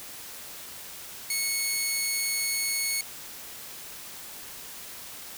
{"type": "tone", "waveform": "10% pulse", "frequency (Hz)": 2200, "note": "C#7", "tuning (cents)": -14, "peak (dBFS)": -17, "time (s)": [1.3, 3.01], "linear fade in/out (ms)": 2, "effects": ["white hiss -42 dBFS RMS until 5.37 s"]}